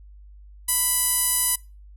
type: tone with band-pass filter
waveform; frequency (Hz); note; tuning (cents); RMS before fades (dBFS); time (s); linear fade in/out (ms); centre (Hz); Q
sawtooth; 993; B5; +9; -22; 0.68-1.56; 10; 11000; 3.6
effects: noise-tail reverb RT60 0.3 s tail -24 dB re dry + added 50 Hz sine -43 dBFS peak until 1.96 s